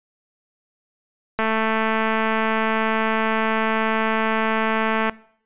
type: click train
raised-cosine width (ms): 0.5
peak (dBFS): -7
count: 820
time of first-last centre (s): 1.39-5.096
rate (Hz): 221
effects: noise-tail reverb RT60 0.6 s tail -21 dB re dry + resampled to 8000 Hz